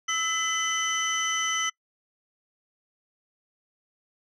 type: tone cluster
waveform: sine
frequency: 1309 / 2011 / 3036 / 5990 Hz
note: E6 / B6 / F#7 / F#8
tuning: -13 / +31 / +44 / +20 cents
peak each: -29 dBFS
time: 0.08-1.7 s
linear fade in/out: 10 ms
effects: noise-tail reverb RT60 0.1 s tail -24 dB re dry + tanh soft clip ceiling -18 dBFS